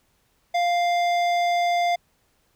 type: tone with hard clipping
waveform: sine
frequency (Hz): 698.5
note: F5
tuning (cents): 0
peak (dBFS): -21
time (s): 0.54-1.96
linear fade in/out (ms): 10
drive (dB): 13
effects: pink hiss -66 dBFS RMS until 2.55 s